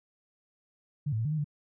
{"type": "tone with pitch steps", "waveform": "sine", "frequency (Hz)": [146.3, 109.5, 113, 150.6, 155.6, 147.1], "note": ["D3", "A2", "A2", "D3", "D#3", "D3"], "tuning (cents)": [-6, -8, 47, 44, 0, 3], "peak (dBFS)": -27, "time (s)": [1.06, 1.444], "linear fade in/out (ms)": 10, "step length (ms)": 64, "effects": []}